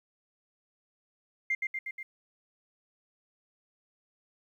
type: tone with echo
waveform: sine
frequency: 2102 Hz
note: C7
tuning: 7 cents sharp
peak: -25 dBFS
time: 1.5-1.55 s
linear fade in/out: 5 ms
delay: 120 ms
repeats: 4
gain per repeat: -3 dB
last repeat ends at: 2.03 s
effects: tanh soft clip ceiling -21 dBFS + 11-bit